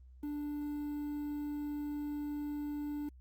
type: tone with quantisation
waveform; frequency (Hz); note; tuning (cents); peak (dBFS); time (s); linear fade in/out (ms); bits
triangle; 293.7; D4; 0; -34; 0.23-3.09; 5; 10
effects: added 63 Hz sine -53 dBFS peak until 3.2 s + Opus 24 kbps